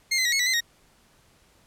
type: tone with pitch steps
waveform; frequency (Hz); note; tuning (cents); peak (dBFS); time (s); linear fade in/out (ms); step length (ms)
20% pulse; 2126 / 2047 / 1912 / 2183 / 1963 / 2053 / 1875; C7 / C7 / A#6 / C#7 / B6 / C7 / A#6; +27 / -38 / +43 / -27 / -11 / -33 / +10; -16; 0.11-0.607; 10; 71
effects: pink hiss -60 dBFS RMS until 1.66 s + low-pass 12000 Hz 12 dB/octave